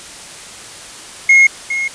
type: tone with echo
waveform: triangle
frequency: 2156 Hz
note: C#7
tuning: 49 cents flat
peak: -3 dBFS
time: 1.29-1.47 s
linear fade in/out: 5 ms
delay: 410 ms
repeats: 1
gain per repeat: -11 dB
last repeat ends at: 1.88 s
effects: white hiss -33 dBFS RMS until 1.94 s + resampled to 22050 Hz